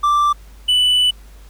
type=tone pair in turn; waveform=triangle; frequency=1174.7 / 2979 Hz; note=D6 / F#7; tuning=0 / +11 cents; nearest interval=octave + major third; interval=1611 cents; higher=second; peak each=-10 dBFS; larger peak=neither; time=0.03-0.33 / 0.68-1.11 s; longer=second; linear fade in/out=10 ms; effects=added 50 Hz sine -38 dBFS peak until 1.49 s + pink hiss -50 dBFS RMS until 1.49 s